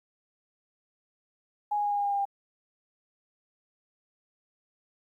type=tone with pitch steps; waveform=sine; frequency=831 / 826.2 / 821.5 / 816.7 / 812 / 807.3 / 802.7 / 798.1 Hz; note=G#5 / G#5 / G#5 / G#5 / G#5 / G#5 / G5 / G5; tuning=+1 / -9 / -19 / -29 / -39 / -49 / +41 / +31 cents; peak=-25 dBFS; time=1.71-2.254 s; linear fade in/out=10 ms; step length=68 ms; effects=11-bit